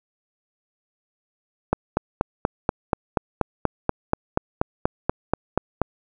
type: click train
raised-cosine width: 1 ms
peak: -4 dBFS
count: 18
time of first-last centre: 1.73-5.817 s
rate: 4.16 Hz
effects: none